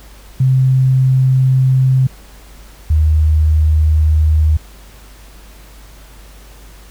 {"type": "tone pair in turn", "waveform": "sine", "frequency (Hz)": [130.81, 77.51], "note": ["C3", "D#2"], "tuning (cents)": [0, -6], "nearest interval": "major sixth", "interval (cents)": 906, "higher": "first", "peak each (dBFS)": -8, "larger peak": "neither", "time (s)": [[0.4, 2.07], [2.9, 4.57]], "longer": "neither", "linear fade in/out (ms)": 5, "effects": ["added 50 Hz sine -37 dBFS peak until 6.9 s", "pink hiss -43 dBFS RMS until 6.9 s"]}